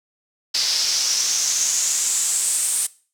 pink noise with band-pass filter sweep, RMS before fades -21 dBFS, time 0.54-2.87 s, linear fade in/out 10 ms, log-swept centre 4900 to 8900 Hz, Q 4.5, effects noise-tail reverb RT60 0.4 s tail -20 dB re dry

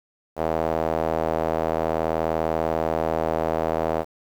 sawtooth tone with band-pass filter, 80.5 Hz, E2, 41 cents flat, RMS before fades -24 dBFS, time 0.36-4.05 s, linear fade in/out 50 ms, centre 630 Hz, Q 2.2, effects 8-bit

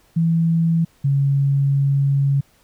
sine tone pair in turn, 165.4 / 139.08 Hz, E3 / C#3, +6 / +6 cents, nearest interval minor third, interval 300 cents, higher first, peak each -14 dBFS, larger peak neither, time 0.16-0.85 / 1.04-2.41 s, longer second, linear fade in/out 10 ms, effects pink hiss -57 dBFS RMS until 2.63 s

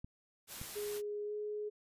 clicks, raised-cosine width 5 ms, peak -33 dBFS, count 2, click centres 0.045 / 0.615 s
white noise, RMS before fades -46 dBFS, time 0.47-1.02 s, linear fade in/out 50 ms
sine tone with pitch glide, 415.3 to 420.1 Hz, G#4 to G#4, 0 to +20 cents, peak -37 dBFS, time 0.75-1.7 s, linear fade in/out 20 ms, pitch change +20 cents, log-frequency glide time 1.25-1.33 s
effects resampled to 32000 Hz

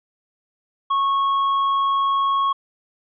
triangle tone with hard clipping, 1100 Hz, C#6, 14 cents flat, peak -18 dBFS, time 0.9-2.53 s, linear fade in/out 10 ms, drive 7 dB, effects resampled to 11025 Hz

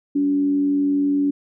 sine tone with frequency modulation, 284.9 Hz, C#4, 48 cents sharp, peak -16 dBFS, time 0.15-1.31 s, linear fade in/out 10 ms, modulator 88.2 Hz, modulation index 0.24, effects none

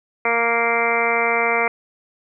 harmonic tone, 232.9 Hz, A#3, 1 cent flat, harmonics 1 / 2 / 3 / 4 / 5 / 6 / 7 / 8 / 9 / 10, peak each -34 / -23 / -24 / -26 / -26 / -27 / -34 / -32 / -22 / -24 dBFS, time 0.25-1.68 s, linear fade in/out 2 ms, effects none

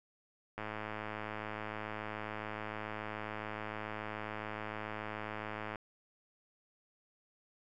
click train, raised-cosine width 0.5 ms, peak -25 dBFS, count 555, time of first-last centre 0.58-5.758 s, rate 107 Hz, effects none

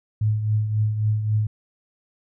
sine tone with tremolo, 107.3 Hz, A2, 43 cents flat, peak -16 dBFS, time 0.21-1.47 s, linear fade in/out 5 ms, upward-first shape triangle, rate 3.7 Hz, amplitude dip 60%, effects none

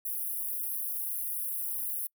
white high-pass noise, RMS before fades -34 dBFS, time 0.05-2.07 s, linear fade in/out 5 ms, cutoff 9900 Hz, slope 96 dB/octave, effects noise-tail reverb RT60 0.1 s tail -26 dB re dry

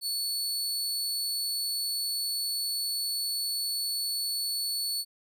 sawtooth tone, 4435 Hz, C#8, in tune, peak -26 dBFS, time 0.01-5.05 s, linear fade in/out 50 ms, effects none

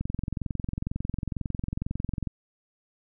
click train, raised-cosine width 5 ms, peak -17 dBFS, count 51, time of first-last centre 0.01-2.272 s, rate 22.1 Hz, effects none

